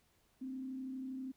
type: tone with frequency modulation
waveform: sine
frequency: 261.6 Hz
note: C4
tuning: in tune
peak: -40 dBFS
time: 0.41-1.32 s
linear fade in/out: 10 ms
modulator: 32.5 Hz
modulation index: 0.34
effects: pink hiss -73 dBFS RMS until 1.36 s